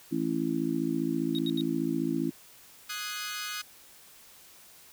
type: harmonic tone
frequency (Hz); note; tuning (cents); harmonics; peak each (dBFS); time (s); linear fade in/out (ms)
55; A1; 0; 3 / 4 / 5 / 6; -35 / -35 / -30 / -31; 0.11-2.31; 20
type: tone bursts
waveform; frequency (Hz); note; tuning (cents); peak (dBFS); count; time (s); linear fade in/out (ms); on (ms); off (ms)
triangle; 3766; A#7; +17; -32; 3; 1.35-1.61; 0; 36; 76
type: chord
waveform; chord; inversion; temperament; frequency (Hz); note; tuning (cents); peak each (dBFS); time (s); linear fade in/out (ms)
15% pulse; Ab dominant seventh; second; equal; 1244.5 / 1480 / 1661.2 / 2093; Eb6 / Gb6 / Ab6 / C7; 0 / 0 / 0 / 0; -32 / -32 / -35 / -36; 2.89-3.62; 10
effects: white hiss -54 dBFS RMS until 4.92 s